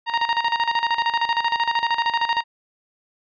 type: tone with tremolo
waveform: sawtooth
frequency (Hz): 932.3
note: A#5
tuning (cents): 0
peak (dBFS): -13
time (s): 0.06-2.44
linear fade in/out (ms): 50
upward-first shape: square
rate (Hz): 13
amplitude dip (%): 70
effects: resampled to 11025 Hz